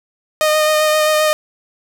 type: tone with vibrato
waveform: sawtooth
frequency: 615 Hz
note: D#5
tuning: 20 cents flat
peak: -8 dBFS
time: 0.41-1.33 s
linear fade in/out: 0 ms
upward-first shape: sine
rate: 7.6 Hz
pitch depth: 14 cents each way
effects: 8-bit